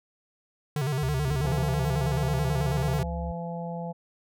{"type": "tone with vibrato", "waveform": "square", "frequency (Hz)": 140, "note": "C#3", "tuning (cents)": 18, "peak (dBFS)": -26, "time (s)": [0.76, 3.03], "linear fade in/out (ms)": 2, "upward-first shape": "square", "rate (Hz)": 9.2, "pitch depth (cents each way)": 120}
{"type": "tone with pitch glide", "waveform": "sine", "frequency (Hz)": [72, 70.72], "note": ["D2", "C#2"], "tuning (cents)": [-34, 35], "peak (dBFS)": -31, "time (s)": [1.02, 3.32], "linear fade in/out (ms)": 5, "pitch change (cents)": -31, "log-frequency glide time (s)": [1.41, 1.75]}
{"type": "clicks", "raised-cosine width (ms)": 3, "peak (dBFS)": -25, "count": 9, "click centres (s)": [1.28, 1.316, 1.346, 1.404, 1.451, 1.483, 1.518, 1.584, 1.626]}
{"type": "harmonic tone", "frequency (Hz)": 170, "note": "F3", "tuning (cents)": -46, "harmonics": [1, 3, 4, 5], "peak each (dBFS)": [-33, -38, -39, -40], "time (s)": [1.43, 3.93], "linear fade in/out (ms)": 20}
{"effects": []}